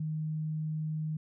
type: tone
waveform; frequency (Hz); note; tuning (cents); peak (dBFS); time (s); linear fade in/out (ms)
sine; 155.56; D#3; 0; -31; 0-1.17; 5
effects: none